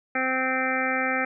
harmonic tone, 260 Hz, C4, 11 cents flat, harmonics 1 / 2 / 3 / 5 / 6 / 7 / 8 / 9, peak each -31 / -31 / -31 / -31 / -31 / -31 / -31 / -31 dBFS, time 0.15-1.25 s, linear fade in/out 5 ms, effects none

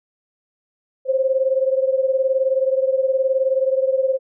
sine beating tone pair, 523.3 / 542.3 Hz, C5 / C#5, 0 / -38 cents, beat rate 19 Hz, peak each -17 / -21 dBFS, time 1.05-4.19 s, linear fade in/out 50 ms, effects none

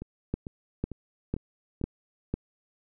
two click trains, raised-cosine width 3 ms, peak -24 / -15 dBFS, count 5 / 5, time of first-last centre 0.02-1.814 / 0.34-2.34 s, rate 2.23 / 2 Hz, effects none

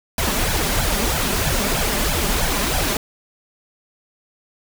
pink noise with flanger, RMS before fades -20 dBFS, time 0.18-2.97 s, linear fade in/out 2 ms, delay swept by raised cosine 1.2 to 5.1 ms, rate 3.1 Hz, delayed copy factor +0.9, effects none

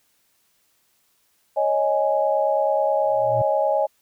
sine chord, C# suspended second, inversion none, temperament just, 554.4 / 623.7 / 831.5 Hz, C#5 / D#5 / G#5, 0 / +4 / +2 cents, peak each -22 / -21 / -23 dBFS, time 1.56-3.87 s, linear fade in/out 20 ms
triangle tone with exponential growth, 119 Hz, A#2, 36 cents sharp, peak -20 dBFS, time 3.02-3.42 s, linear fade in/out 5 ms, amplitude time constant 86 ms
effects white hiss -65 dBFS RMS until 4.01 s

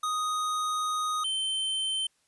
square tone pair in turn, 1246 / 3096 Hz, D#6 / G7, +2 / -22 cents, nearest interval octave + major third, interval 1576 cents, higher second, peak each -28 dBFS, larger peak neither, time 0.03-1.24 / 1.24-2.07 s, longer first, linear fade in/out 5 ms, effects white hiss -70 dBFS RMS until 2.27 s + resampled to 24000 Hz

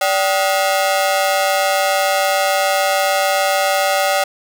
sawtooth ring-modulated tone, 676 Hz, E5, 43 cents sharp, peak -7 dBFS, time 0.01-4.24 s, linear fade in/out 5 ms, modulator 96.6 Hz, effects none

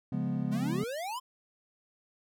triangle chord, C# dominant seventh, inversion none, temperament equal, 138.59 / 174.61 / 207.7 / 246.9 Hz, C#3 / E#3 / G#3 / B3, 0 / 0 / 0 / 0 cents, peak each -33 dBFS, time 0.12-0.84 s, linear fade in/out 5 ms
square exponential sweep, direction up, 200 to 1068 Hz, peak -35 dBFS, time 0.51-1.2 s, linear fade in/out 20 ms
effects none

